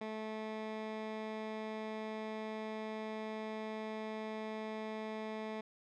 15% pulse tone with low-pass filter, 217.6 Hz, A3, 19 cents flat, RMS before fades -42 dBFS, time 0.01-5.61 s, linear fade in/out 5 ms, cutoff 3100 Hz, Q 0.79, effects none

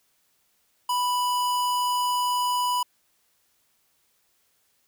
square tone, 987.8 Hz, B5, in tune, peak -23 dBFS, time 0.89-2.83 s, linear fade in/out 5 ms, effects white hiss -68 dBFS RMS until 4.87 s

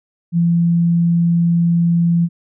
sine tone, 170 Hz, F3, 46 cents flat, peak -11 dBFS, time 0.32-2.29 s, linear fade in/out 50 ms, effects none

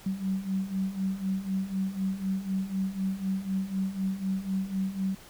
sine beating tone pair, 188.9 / 192.9 Hz, F#3 / G3, +36 / -28 cents, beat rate 4 Hz, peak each -33 / -29 dBFS, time 0.06-5.15 s, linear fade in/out 5 ms, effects pink hiss -51 dBFS RMS until 5.29 s

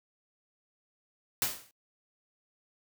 white noise with exponential decay, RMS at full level -26 dBFS, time 1.42-1.71 s, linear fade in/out 1 ms, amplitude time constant 62 ms, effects noise-tail reverb RT60 0.1 s tail -25 dB re dry

